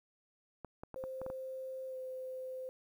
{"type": "clicks", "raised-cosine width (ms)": 1, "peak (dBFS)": -30, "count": 7, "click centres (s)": [0.647, 0.835, 0.943, 1.039, 1.216, 1.264, 1.301]}
{"type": "tone with pitch glide", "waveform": "sine", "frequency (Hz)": [523.3, 516.4], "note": ["C5", "C5"], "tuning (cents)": [0, -23], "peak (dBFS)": -40, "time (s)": [0.96, 2.69], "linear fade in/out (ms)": 0, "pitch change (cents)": -23, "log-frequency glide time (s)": [1.88, 1.97]}
{"effects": ["11-bit"]}